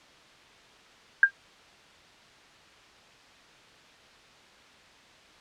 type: tone with exponential decay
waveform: sine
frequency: 1600 Hz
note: G6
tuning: 35 cents sharp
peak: -9 dBFS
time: 1.23-1.31 s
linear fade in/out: 2 ms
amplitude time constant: 16 ms
effects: white hiss -54 dBFS RMS until 5.4 s + low-pass 4000 Hz 12 dB/octave